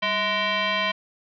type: tone with frequency modulation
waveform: sine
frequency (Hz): 641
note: E5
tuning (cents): -49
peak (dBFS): -21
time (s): 0.02-0.92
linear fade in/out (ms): 10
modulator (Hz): 837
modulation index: 3.4
effects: none